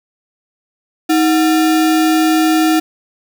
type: tone with sample-and-hold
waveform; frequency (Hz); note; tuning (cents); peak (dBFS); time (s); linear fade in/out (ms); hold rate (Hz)
sine; 316.3; D#4; +29; -9; 1.09-2.8; 10; 1050
effects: none